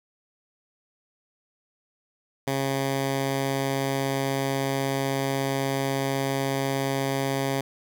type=tone; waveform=10% pulse; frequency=136.3 Hz; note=C#3; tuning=29 cents flat; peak=-16 dBFS; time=2.47-7.61 s; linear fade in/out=5 ms; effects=none